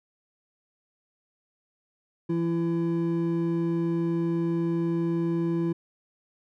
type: tone pair together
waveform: triangle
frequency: 167.9 / 335.8 Hz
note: E3 / E4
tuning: +32 / +32 cents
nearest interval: octave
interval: 1200 cents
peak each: -25 / -24 dBFS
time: 2.29-5.73 s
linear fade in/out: 10 ms
effects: none